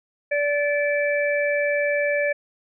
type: harmonic tone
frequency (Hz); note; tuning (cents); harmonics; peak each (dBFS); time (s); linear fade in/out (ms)
580; D5; -22; 1 / 3 / 4; -21 / -26 / -27; 0.31-2.33; 10
effects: none